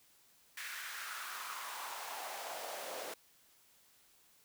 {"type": "noise with high-pass filter sweep", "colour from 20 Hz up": "pink", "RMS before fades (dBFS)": -44, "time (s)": [0.57, 3.14], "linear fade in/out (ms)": 5, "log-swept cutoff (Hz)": [1800, 500], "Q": 2.8, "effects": ["white hiss -67 dBFS RMS until 4.44 s"]}